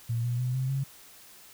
sine tone with pitch steps, 116.54 / 121.07 / 125.77 / 130.66 / 135.74 Hz, A#2 / B2 / B2 / C3 / C#3, 0 / -34 / +32 / -2 / -36 cents, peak -26 dBFS, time 0.09-0.84 s, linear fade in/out 10 ms, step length 150 ms, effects white hiss -52 dBFS RMS until 1.53 s

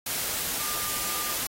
sine tone in noise, 1200 Hz, D6, 37 cents sharp, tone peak -39 dBFS, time 0.6-1.34 s, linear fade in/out 5 ms, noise white, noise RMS -30 dBFS, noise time 0.06-1.47 s, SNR -12 dB, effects AAC 48 kbps

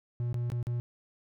triangle tone with dropouts, 120.2 Hz, B2, 46 cents flat, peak -27 dBFS, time 0.2-0.8 s, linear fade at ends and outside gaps 0 ms, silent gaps 0.329-0.343 / 0.501-0.519 / 0.628-0.669 s, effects none

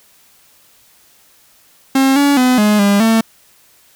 45% pulse tone with pitch steps, 267.9 / 283.9 / 252.7 / 210.1 / 201.5 / 224.5 Hz, C4 / C#4 / B3 / G#3 / G3 / A3, +41 / +41 / +40 / +20 / +48 / +35 cents, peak -9 dBFS, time 1.95-3.21 s, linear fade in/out 5 ms, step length 210 ms, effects white hiss -50 dBFS RMS until 3.95 s

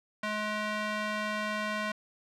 square tone with band-pass filter, 212.1 Hz, G#3, 37 cents sharp, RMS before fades -33 dBFS, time 0.23-1.92 s, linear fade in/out 5 ms, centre 1700 Hz, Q 0.91, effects none

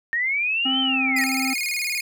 sine linear two-way sweep, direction up then down, 1817 to 3136 to 1817 Hz, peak -20 dBFS, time 0.13-1.24 s, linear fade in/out 0 ms, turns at 0.8 s
harmonic tone, 263.5 Hz, C4, 12 cents sharp, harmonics 1 / 3 / 5 / 7 / 9 / 10, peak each -24 / -31 / -36 / -44 / -46 / -46 dBFS, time 0.65-1.54 s, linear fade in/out 10 ms
sawtooth tone with vibrato, 2301 Hz, D7, 36 cents flat, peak -20 dBFS, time 1.16-2.01 s, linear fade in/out 5 ms, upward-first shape square, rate 19 Hz, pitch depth 110 cents each way
effects none

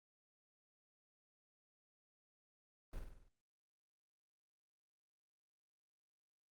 brown noise with echo, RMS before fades -44 dBFS, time 2.93-2.99 s, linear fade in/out 2 ms, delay 49 ms, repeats 6, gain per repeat -4 dB, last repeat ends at 3.284 s, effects Opus 32 kbps

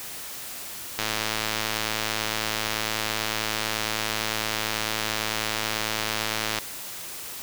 click train, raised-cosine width 0.2 ms, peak -8 dBFS, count 611, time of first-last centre 0.99-6.586 s, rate 109 Hz, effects white hiss -37 dBFS RMS until 7.42 s

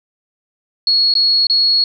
sine tone with dropouts, 4335 Hz, C#8, 39 cents flat, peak -10 dBFS, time 0.87-1.84 s, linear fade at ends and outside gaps 2 ms, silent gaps 1.139-1.152 / 1.469-1.498 s, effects none

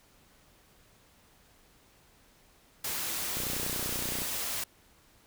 white noise, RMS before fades -34 dBFS, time 2.84-4.64 s, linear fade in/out 5 ms
click train, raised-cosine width 2 ms, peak -25 dBFS, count 27, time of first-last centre 3.37-4.22 s, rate 30.6 Hz
effects pink hiss -62 dBFS RMS until 5.26 s

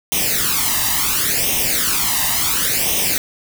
white noise with flanger, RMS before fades -18 dBFS, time 0.12-3.18 s, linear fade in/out 0 ms, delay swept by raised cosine 0.33 to 1.06 ms, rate 0.71 Hz, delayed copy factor +0.75, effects none

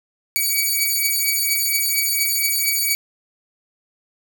5% pulse beating tone pair, 2270 / 2274.3 Hz, C#7 / C#7, +41 / +44 cents, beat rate 4.3 Hz, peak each -11 dBFS, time 0.36-2.95 s, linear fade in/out 0 ms, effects none

